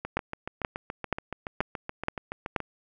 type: two click trains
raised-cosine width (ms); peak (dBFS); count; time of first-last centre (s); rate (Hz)
0.5; -18 / -10; 19 / 6; 0.05-2.603 / 0.17-2.562; 7.05 / 2.09
effects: none